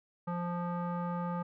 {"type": "tone with low-pass filter", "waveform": "square", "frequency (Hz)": 174.61, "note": "F3", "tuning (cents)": 0, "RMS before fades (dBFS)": -35, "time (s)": [0.27, 1.43], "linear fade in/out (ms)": 10, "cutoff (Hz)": 1100, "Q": 4.2, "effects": []}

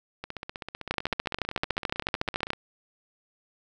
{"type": "two click trains", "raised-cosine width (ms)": 0.3, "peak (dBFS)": [-19, -9], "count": [37, 23], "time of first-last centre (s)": [[0.24, 2.533], [0.91, 2.504]], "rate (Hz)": [15.7, 13.8], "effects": []}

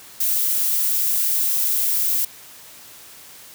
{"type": "noise", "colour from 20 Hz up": "violet", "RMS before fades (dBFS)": -20, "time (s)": [0.2, 2.25], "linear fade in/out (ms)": 5, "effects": ["white hiss -43 dBFS RMS until 3.54 s", "high-pass 60 Hz 12 dB/octave"]}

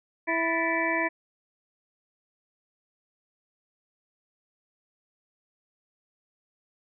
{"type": "harmonic tone with a mistuned harmonic", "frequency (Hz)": 329.6, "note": "E4", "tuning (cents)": 0, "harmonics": [1, 2, 3, 5, 6, 7], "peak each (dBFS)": [-31, -31, -31, -31, -31, -31], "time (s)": [0.27, 1.09], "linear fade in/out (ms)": 20, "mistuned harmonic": 5, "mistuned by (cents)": 110, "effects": []}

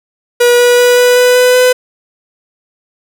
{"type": "tone with pitch steps", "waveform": "45% pulse", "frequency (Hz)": [483.8, 486.9, 490, 493.1, 496.3, 499.4, 502.6], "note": ["B4", "B4", "B4", "B4", "B4", "B4", "B4"], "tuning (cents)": [-36, -25, -14, -3, 8, 19, 30], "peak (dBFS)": -5, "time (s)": [0.4, 1.73], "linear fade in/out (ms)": 10, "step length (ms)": 190, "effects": ["7-bit"]}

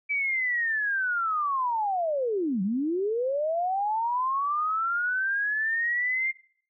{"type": "linear two-way sweep", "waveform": "sine", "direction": "down then up", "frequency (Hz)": [2314, 180.3, 2121], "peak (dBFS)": -24, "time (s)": [0.09, 6.32], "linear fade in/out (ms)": 20, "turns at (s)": 2.62, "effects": ["noise-tail reverb RT60 0.6 s tail -23 dB re dry"]}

